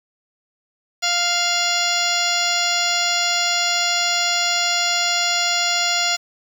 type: harmonic tone with a mistuned harmonic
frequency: 698.5 Hz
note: F5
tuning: in tune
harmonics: 1 / 2 / 3 / 4 / 5 / 6 / 7 / 8 / 10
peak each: -26 / -26 / -26 / -26 / -26 / -26 / -26 / -26 / -26 dBFS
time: 1.02-6.17 s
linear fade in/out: 20 ms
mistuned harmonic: 5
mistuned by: -46 cents
effects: 7-bit